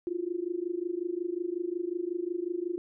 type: tone with amplitude modulation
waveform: sine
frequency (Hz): 350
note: F4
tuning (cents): +4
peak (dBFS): -26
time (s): 0.07-2.78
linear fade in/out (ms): 0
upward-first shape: sine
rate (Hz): 25.5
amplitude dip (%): 90
effects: none